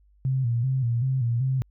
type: tone with vibrato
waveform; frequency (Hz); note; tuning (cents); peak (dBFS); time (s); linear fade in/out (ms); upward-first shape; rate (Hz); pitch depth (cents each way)
sine; 124.6; B2; +16; -21; 0.25-1.62; 0; square; 2.6; 98
effects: added 50 Hz sine -56 dBFS peak until 1.7 s